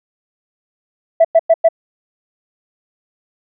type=tone bursts; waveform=sine; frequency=659.3 Hz; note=E5; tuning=in tune; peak=-4 dBFS; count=4; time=1.2-1.688 s; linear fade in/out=10 ms; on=47 ms; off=100 ms; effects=tanh soft clip ceiling -2 dBFS